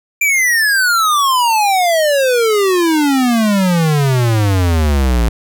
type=exponential sweep; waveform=square; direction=down; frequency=2384 to 55 Hz; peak=-11 dBFS; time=0.21-5.29 s; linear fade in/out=5 ms; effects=none